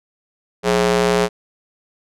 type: ring-modulated tone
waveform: sawtooth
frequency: 119.2 Hz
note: A#2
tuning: 39 cents sharp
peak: -7 dBFS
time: 0.63-1.29 s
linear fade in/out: 50 ms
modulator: 298 Hz
effects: low-pass 9000 Hz 12 dB/octave